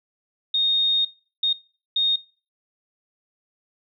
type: tone bursts at uneven times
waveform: sine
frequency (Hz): 3700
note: A#7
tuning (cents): -14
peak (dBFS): -18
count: 3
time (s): 0.54-1.05 / 1.43-1.53 / 1.96-2.16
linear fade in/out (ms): 5
effects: noise-tail reverb RT60 0.4 s tail -23 dB re dry